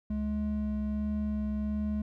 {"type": "tone pair together", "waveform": "triangle", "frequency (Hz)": [70, 211.4], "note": ["C#2", "G#3"], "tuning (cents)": [18, 31], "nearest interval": "octave + perfect fifth", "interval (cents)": 1913, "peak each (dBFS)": [-33, -28], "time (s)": [0.1, 2.02], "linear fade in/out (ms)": 5, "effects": []}